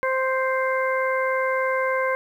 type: harmonic tone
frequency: 523.3 Hz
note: C5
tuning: in tune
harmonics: 1 / 2 / 3 / 4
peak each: -23 / -26 / -28 / -29 dBFS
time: 0.03-2.15 s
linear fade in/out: 0 ms
effects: 9-bit